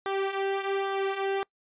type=tone with flanger; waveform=sawtooth; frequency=391.2 Hz; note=G4; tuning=4 cents flat; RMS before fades=-29 dBFS; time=0.06-1.43 s; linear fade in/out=0 ms; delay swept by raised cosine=0.38 to 3.48 ms; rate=1.2 Hz; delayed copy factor=-0.6; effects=noise-tail reverb RT60 0.1 s tail -25 dB re dry + resampled to 8000 Hz